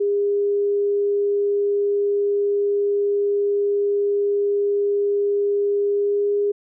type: tone with pitch glide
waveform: sine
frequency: 405.8 to 408.4 Hz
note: G#4 to G#4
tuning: -40 to -29 cents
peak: -17 dBFS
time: 0-6.52 s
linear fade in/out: 10 ms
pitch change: +11 cents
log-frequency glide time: 5.9-6.32 s
effects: none